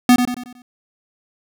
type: tone with echo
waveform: square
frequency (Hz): 246.9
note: B3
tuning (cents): 0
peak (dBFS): -8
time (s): 0.09-0.16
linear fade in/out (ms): 2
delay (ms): 92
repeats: 5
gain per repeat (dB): -7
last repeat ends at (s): 0.62
effects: none